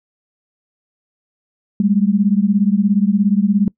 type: beating tone pair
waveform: sine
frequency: 195.9 / 212.9 Hz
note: G3 / G#3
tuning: -1 / +43 cents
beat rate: 17 Hz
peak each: -14 / -15 dBFS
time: 1.8-3.68 s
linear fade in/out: 2 ms
effects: noise-tail reverb RT60 0.1 s tail -25 dB re dry